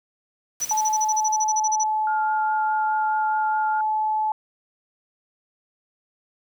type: noise with exponential decay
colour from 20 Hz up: white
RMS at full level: -36 dBFS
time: 0.6-2.12 s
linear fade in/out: 1 ms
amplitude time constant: 330 ms
type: tone bursts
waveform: sine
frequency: 5930 Hz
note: F#8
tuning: 3 cents sharp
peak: -21 dBFS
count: 16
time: 0.61-1.839 s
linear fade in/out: 10 ms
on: 44 ms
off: 35 ms
type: tone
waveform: sine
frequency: 863 Hz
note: A5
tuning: 34 cents flat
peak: -20 dBFS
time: 0.71-4.32 s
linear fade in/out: 2 ms
type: tone with vibrato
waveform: sine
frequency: 1406 Hz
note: F6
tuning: 11 cents sharp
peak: -28 dBFS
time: 2.07-3.81 s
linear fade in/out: 2 ms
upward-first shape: sine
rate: 4.8 Hz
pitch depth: 14 cents each way
effects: none